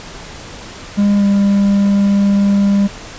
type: tone with pitch glide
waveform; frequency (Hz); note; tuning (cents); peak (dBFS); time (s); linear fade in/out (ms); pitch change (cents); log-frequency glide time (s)
triangle; 203.1 to 200.1; G#3 to G3; -38 to +36; -7; 0.97-2.88; 20; -26; 1.16-1.25
effects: pink hiss -32 dBFS RMS until 3.18 s + resampled to 16000 Hz